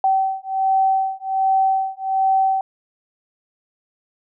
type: beating tone pair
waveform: sine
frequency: 768 / 769.3 Hz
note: G5 / G5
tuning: -36 / -33 cents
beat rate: 1.3 Hz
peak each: -19 dBFS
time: 0.04-2.61 s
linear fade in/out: 2 ms
effects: none